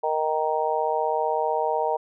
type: harmonic tone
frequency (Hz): 155.8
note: D#3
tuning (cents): +3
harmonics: 3 / 4 / 5 / 6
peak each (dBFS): -27 / -27 / -27 / -27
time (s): 0.03-1.97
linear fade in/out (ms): 10
effects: none